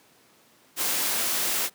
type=noise; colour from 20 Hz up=white; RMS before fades=-26 dBFS; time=0.76-1.7 s; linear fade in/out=50 ms; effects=pink hiss -58 dBFS RMS until 1.74 s + high-pass 200 Hz 12 dB/octave